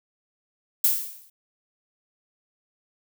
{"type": "noise with exponential decay", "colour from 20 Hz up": "violet", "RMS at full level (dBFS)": -17, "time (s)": [0.84, 1.3], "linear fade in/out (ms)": 5, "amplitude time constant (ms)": 100, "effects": []}